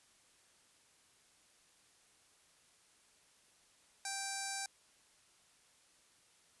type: tone with notch filter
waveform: 5% pulse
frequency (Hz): 784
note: G5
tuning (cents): 0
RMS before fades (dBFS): -41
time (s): 4.05-4.66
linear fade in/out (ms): 2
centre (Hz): 3100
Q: 1.4
effects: white hiss -68 dBFS RMS until 6.6 s + resampled to 24000 Hz